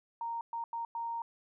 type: tone bursts at uneven times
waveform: sine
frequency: 928 Hz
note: A#5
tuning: 8 cents flat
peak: -34 dBFS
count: 4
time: 0.21-0.41 / 0.53-0.64 / 0.73-0.85 / 0.95-1.22 s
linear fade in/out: 2 ms
effects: none